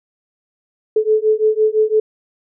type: beating tone pair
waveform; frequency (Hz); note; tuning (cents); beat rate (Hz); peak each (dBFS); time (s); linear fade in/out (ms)
sine; 429.9 / 435.8; A4 / A4; -40 / -17; 5.9; -15; 0.96-2; 5
effects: none